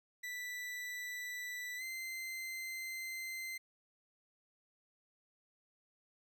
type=tone with pitch glide; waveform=40% pulse; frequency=1975.5 to 2073 Hz; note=B6 to C7; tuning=0 to -17 cents; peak=-40 dBFS; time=0.23-3.58 s; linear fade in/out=10 ms; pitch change=+83 cents; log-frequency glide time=1.77-1.83 s; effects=none